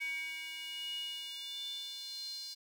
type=tone with high-pass filter sweep; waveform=square; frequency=321 Hz; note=E4; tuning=46 cents flat; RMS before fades=-42 dBFS; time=0-2.55 s; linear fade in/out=20 ms; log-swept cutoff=2200 to 4500 Hz; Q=9.9; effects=none